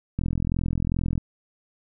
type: click train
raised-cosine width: 5 ms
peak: -13 dBFS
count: 43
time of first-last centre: 0.19-1.178 s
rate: 42.5 Hz
effects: none